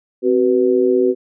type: tone with amplitude modulation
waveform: sine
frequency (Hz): 375.7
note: F#4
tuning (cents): +26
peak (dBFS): -7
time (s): 0.22-1.15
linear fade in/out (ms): 50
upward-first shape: sine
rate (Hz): 115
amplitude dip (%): 100
effects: none